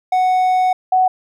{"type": "tone pair in turn", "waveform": ["triangle", "sine"], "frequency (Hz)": [740, 744], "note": ["F#5", "F#5"], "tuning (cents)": [0, 9], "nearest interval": "unison", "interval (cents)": 9, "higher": "second", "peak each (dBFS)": -10, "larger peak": "neither", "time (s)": [[0.12, 0.73], [0.92, 1.08]], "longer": "first", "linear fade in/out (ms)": 5, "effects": []}